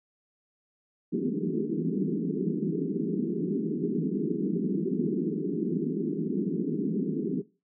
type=band-pass noise; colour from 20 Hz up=pink; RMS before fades=-29 dBFS; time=1.12-7.42 s; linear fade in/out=20 ms; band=160 to 420 Hz; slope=96 dB/octave; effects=noise-tail reverb RT60 0.3 s tail -19 dB re dry